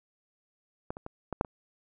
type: clicks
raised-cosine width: 1 ms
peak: -20 / -27 / -25 / -19 / -9 / -27 dBFS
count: 6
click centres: 0.905 / 0.969 / 1.064 / 1.327 / 1.411 / 1.448 s
effects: none